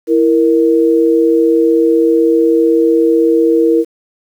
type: tone pair together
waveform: sine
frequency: 330.3 / 466.2 Hz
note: E4 / A#4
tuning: +4 / 0 cents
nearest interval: tritone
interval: 596 cents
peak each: -10 dBFS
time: 0.07-3.85 s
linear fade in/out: 50 ms
effects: 7-bit